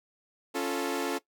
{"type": "chord", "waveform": "sawtooth", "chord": "Db augmented", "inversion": "none", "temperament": "equal", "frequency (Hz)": [277.2, 349.2, 440], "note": ["Db4", "F4", "A4"], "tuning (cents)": [0, 0, 0], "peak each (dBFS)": [-29, -30, -29], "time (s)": [0.54, 1.19], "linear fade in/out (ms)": 20, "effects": ["noise-tail reverb RT60 0.1 s tail -18 dB re dry"]}